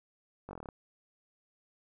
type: slowing click train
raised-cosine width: 1 ms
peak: -29 dBFS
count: 9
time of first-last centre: 0.49-0.688 s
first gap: 20 ms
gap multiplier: 1.06
effects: none